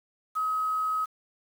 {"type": "tone with quantisation", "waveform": "sine", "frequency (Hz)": 1271, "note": "D#6", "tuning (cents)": 36, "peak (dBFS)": -25, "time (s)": [0.35, 1.06], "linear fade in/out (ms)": 20, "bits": 8, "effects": []}